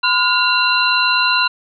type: tone cluster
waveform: sine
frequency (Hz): 1015 / 1428 / 2754 / 4041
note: B5 / F6 / F7 / B7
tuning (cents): +47 / +38 / -25 / +39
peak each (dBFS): -18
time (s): 0.03-1.48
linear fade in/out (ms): 10
effects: none